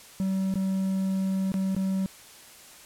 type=tone with dropouts; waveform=triangle; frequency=191.1 Hz; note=G3; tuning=44 cents flat; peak=-22 dBFS; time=0.2-2.06 s; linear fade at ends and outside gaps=0 ms; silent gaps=0.54-0.556 / 1.519-1.541 / 1.749-1.765 s; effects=white hiss -49 dBFS RMS until 2.85 s + low-pass 12000 Hz 12 dB/octave